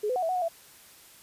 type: tone with pitch steps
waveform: sine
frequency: 420.6 / 505 / 736 / 655 / 739 / 725 / 667 Hz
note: G#4 / B4 / F#5 / E5 / F#5 / F#5 / E5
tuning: +22 / +39 / -9 / -11 / -2 / -35 / +20 cents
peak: -25 dBFS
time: 0.03-0.485 s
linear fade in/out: 10 ms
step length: 65 ms
effects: white hiss -53 dBFS RMS until 1.22 s + resampled to 32000 Hz